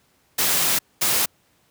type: noise bursts at uneven times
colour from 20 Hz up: white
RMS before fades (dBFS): -20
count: 2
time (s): 0.38-0.79 / 1.01-1.26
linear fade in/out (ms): 10
effects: pink hiss -62 dBFS RMS until 1.7 s + high-pass 80 Hz 12 dB/octave